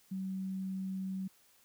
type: tone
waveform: sine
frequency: 190 Hz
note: F#3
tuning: 46 cents sharp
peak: -35 dBFS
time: 0.11-1.28 s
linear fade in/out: 10 ms
effects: white hiss -66 dBFS RMS until 1.64 s